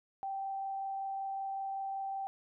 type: tone with frequency modulation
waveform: sine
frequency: 780 Hz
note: G5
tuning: 9 cents flat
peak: -35 dBFS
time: 0.23-2.27 s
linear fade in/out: 0 ms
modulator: 25.3 Hz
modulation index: 0.21
effects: none